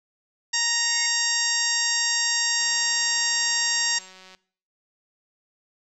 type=harmonic tone; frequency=932.3 Hz; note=A#5; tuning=in tune; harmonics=1 / 2 / 3 / 4 / 5 / 6 / 7 / 8; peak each=-36 / -28 / -33 / -32 / -29 / -26 / -32 / -28 dBFS; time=0.53-3.99 s; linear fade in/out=10 ms
type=tone with exponential growth; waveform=sine; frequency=2161 Hz; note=C#7; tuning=45 cents flat; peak=-31 dBFS; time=0.65-1.06 s; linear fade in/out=1 ms; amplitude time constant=88 ms
type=click train; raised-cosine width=0.2 ms; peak=-30 dBFS; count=328; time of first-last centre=2.6-4.349 s; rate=187 Hz
effects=noise-tail reverb RT60 0.5 s tail -19 dB re dry